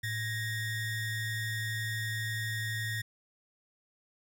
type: ring-modulated tone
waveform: square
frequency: 880 Hz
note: A5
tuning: in tune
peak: -30 dBFS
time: 0.03-3.02 s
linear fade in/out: 10 ms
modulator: 991 Hz
effects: none